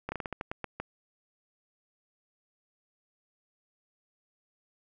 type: slowing click train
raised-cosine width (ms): 0.5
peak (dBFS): -19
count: 10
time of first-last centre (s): 0.09-0.8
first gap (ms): 30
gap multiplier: 1.23
effects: none